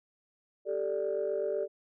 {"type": "chord", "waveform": "sine", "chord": "G suspended second", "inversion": "none", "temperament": "equal", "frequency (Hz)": [392, 440, 587.3], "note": ["G4", "A4", "D5"], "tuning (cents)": [0, 0, 0], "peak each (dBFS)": [-33, -33, -32], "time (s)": [0.65, 1.68], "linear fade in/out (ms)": 50, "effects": ["tanh soft clip ceiling -22 dBFS"]}